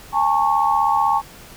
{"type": "tone cluster", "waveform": "sine", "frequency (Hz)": [816, 892, 1104], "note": ["G#5", "A5", "C#6"], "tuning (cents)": [-31, 23, -7], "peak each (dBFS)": -19, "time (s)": [0.12, 1.22], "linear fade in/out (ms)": 50, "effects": ["pink hiss -42 dBFS RMS until 1.56 s"]}